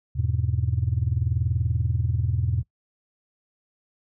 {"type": "chord", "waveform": "sine", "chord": "E major", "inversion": "none", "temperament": "equal with one note detuned", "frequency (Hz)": [82.41, 102.99, 123.47], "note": ["E2", "G#2", "B2"], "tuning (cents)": [0, -14, 0], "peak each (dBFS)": -25, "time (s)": [0.15, 2.63], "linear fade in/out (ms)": 20, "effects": ["noise-tail reverb RT60 0.1 s tail -21 dB re dry", "tanh soft clip ceiling -13 dBFS"]}